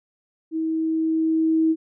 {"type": "tone with level ramp", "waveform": "sine", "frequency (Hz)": 320.8, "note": "E4", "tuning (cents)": -47, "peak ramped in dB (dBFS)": [-22, -15], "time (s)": [0.51, 1.76], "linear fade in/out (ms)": 50, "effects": []}